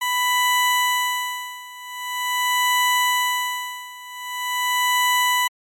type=tone with tremolo; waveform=20% pulse; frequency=992 Hz; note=B5; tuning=7 cents sharp; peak=-11 dBFS; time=0.01-5.48 s; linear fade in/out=10 ms; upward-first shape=sine; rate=0.44 Hz; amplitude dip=90%; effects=MP3 64 kbps